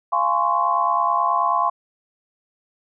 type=chord; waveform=sine; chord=Db major seventh; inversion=first; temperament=just; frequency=693 / 831.5 / 1039.4 / 1108.7 Hz; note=F5 / Ab5 / C6 / Db6; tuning=-14 / +2 / -12 / 0 cents; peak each=-24 / -25 / -20 / -22 dBFS; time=0.12-1.7 s; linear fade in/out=10 ms; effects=none